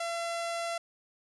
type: tone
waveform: sawtooth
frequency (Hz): 678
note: E5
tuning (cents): +49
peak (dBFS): -28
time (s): 0-0.78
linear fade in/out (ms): 5
effects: resampled to 24000 Hz